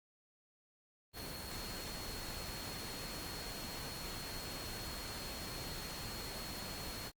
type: tone in noise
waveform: sine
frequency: 4300 Hz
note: C8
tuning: 47 cents sharp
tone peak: -49 dBFS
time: 1.13-7.12 s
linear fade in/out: 50 ms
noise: pink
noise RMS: -45 dBFS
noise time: 1.13-7.12 s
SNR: -7 dB
effects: Opus 32 kbps